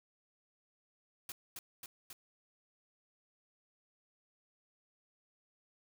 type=noise with echo; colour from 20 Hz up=white; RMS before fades=-44 dBFS; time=1.29-1.32 s; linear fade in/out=2 ms; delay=270 ms; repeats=3; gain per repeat=-2 dB; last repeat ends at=2.13 s; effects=none